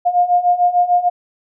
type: beating tone pair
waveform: sine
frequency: 706 / 712.7 Hz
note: F5 / F5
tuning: +19 / +35 cents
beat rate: 6.7 Hz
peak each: -16 / -13 dBFS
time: 0.05-1.1 s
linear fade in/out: 20 ms
effects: none